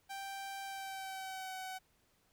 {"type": "tone with pitch glide", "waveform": "sawtooth", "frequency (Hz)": [784, 752.5], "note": ["G5", "F#5"], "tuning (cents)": [0, 29], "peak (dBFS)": -38, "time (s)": [0.09, 1.79], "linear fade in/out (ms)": 20, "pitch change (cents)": -71, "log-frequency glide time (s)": [0.64, 1.55], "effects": ["pink hiss -73 dBFS RMS until 2.32 s"]}